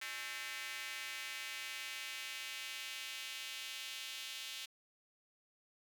square tone with high-pass filter sweep, 120.5 Hz, B2, 42 cents flat, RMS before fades -45 dBFS, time 0.01-4.66 s, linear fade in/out 10 ms, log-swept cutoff 2000 to 3100 Hz, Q 2, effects 11-bit

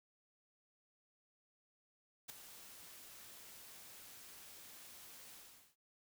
white noise with ADSR envelope, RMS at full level -44 dBFS, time 2.28-5.76 s, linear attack 18 ms, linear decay 6 ms, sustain -12 dB, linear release 410 ms, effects none

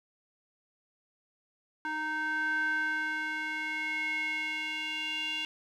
square tone with band-pass filter sweep, 310 Hz, D#4, 6 cents flat, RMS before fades -33 dBFS, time 1.85-5.45 s, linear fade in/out 0 ms, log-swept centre 1300 to 2900 Hz, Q 6, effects none

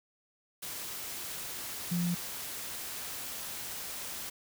sine tone in noise, 174.61 Hz, F3, in tune, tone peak -28 dBFS, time 1.91-2.15 s, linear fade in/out 10 ms, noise white, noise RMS -40 dBFS, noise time 0.62-4.3 s, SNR +9 dB, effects none

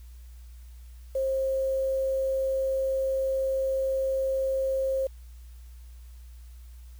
sine tone with quantisation, 533 Hz, C5, 32 cents sharp, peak -24 dBFS, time 1.15-5.07 s, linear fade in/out 5 ms, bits 8, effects added 60 Hz sine -43 dBFS peak until 6.99 s + white hiss -62 dBFS RMS until 6.99 s

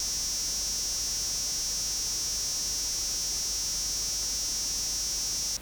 sawtooth tone with high-pass filter, 254.5 Hz, C4, 48 cents flat, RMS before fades -31 dBFS, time 0-5.57 s, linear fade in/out 2 ms, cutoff 5700 Hz, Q 9.2, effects added 51 Hz sine -46 dBFS peak until 5.61 s + pink hiss -46 dBFS RMS until 5.61 s

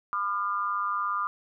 sine tone with amplitude modulation, 1204 Hz, D6, 43 cents sharp, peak -22 dBFS, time 0.13-1.27 s, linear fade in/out 0 ms, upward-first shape sine, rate 197 Hz, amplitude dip 85%, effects none

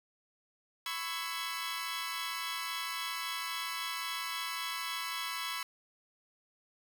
15% pulse chord, C# minor seventh, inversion third, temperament equal with one note detuned, 1003.3 / 1108.7 / 1318.5 / 1661.2 Hz, B5 / C#6 / E6 / G#6, +27 / 0 / 0 / 0 cents, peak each -34 / -34 / -35 / -37 dBFS, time 0.86-5.63 s, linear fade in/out 2 ms, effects none

